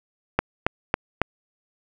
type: click train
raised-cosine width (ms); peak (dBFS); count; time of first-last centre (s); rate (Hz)
0.5; -3; 4; 0.39-1.216; 3.63
effects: none